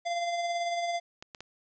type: tone with tremolo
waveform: square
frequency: 690 Hz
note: F5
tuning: 21 cents flat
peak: -28 dBFS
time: 0.05-1 s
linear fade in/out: 20 ms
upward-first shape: sine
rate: 18 Hz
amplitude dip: 35%
type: clicks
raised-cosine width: 0.2 ms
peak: -25 dBFS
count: 3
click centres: 1.225 / 1.348 / 1.406 s
effects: resampled to 16000 Hz + 11-bit